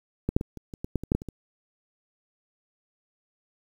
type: clicks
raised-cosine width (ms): 3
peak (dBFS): -12 / -6 / -17 / -26 / -25 / -19 / -12 / -21 / -8 / -11 / -25 / -22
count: 12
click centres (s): 0.29 / 0.365 / 0.411 / 0.573 / 0.738 / 0.845 / 0.957 / 1.036 / 1.119 / 1.15 / 1.219 / 1.287
effects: 8-bit